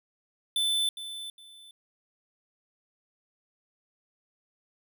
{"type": "tone with echo", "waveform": "square", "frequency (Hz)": 3520, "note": "A7", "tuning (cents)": 0, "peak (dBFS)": -25, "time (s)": [0.56, 0.89], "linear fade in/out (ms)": 2, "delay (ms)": 410, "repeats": 2, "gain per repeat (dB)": -12, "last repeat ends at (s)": 1.71, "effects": []}